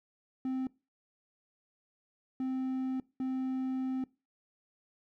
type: tone bursts at uneven times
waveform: triangle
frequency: 260.6 Hz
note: C4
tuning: 7 cents flat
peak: -29 dBFS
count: 3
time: 0.45-0.67 / 2.4-3 / 3.2-4.04 s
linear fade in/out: 2 ms
effects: noise-tail reverb RT60 0.3 s tail -22 dB re dry